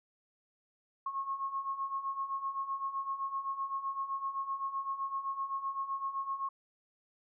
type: beating tone pair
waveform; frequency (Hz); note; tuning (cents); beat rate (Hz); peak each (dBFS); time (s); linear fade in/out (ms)
sine; 1083 / 1090.8; C#6 / C#6; -41 / -28; 7.8; -40 / -35; 1.06-6.49; 5
effects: none